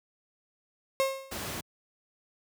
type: tone with exponential decay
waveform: 35% pulse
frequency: 537 Hz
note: C5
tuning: 45 cents sharp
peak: -20 dBFS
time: 1-1.42 s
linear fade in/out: 0 ms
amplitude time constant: 91 ms
type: noise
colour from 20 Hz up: pink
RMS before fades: -36 dBFS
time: 1.31-1.61 s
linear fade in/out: 10 ms
effects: high-pass 80 Hz 12 dB/octave